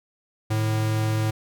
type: tone pair together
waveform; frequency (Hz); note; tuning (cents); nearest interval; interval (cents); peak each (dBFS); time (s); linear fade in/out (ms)
square; 108.9 / 151.71; A2 / D#3; -17 / -43; tritone; 574; -22 / -34; 0.5-1.31; 10
effects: none